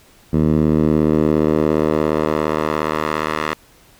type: tone with band-pass filter sweep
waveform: 10% pulse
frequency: 77.2 Hz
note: D#2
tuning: 13 cents flat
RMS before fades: -17 dBFS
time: 0.33-3.54 s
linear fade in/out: 5 ms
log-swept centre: 190 to 1500 Hz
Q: 0.96
effects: pink hiss -50 dBFS RMS until 3.99 s